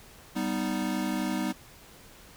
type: chord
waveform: square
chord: G augmented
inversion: none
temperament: equal with one note detuned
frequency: 196 / 247.8 / 311.1 Hz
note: G3 / B3 / D#4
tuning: 0 / +6 / 0 cents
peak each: -33 dBFS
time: 0.35-1.53 s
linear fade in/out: 20 ms
effects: pink hiss -52 dBFS RMS until 2.36 s